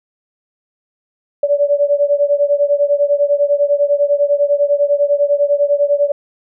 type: beating tone pair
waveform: sine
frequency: 572 / 582 Hz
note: D5 / D5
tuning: -46 / -16 cents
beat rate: 10 Hz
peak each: -13 / -15 dBFS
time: 1.43-6.12 s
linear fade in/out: 5 ms
effects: none